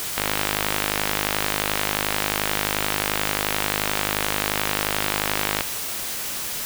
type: click train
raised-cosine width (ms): 0.3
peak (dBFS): -4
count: 280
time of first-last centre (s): 0.18-5.608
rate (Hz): 51.4
effects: white hiss -29 dBFS RMS until 6.65 s